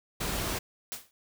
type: noise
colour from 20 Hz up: pink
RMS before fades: -32 dBFS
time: 0.2-0.59 s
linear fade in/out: 10 ms
type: noise with exponential decay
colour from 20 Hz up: white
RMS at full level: -33 dBFS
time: 0.92-1.11 s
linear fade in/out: 0 ms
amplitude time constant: 41 ms
effects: none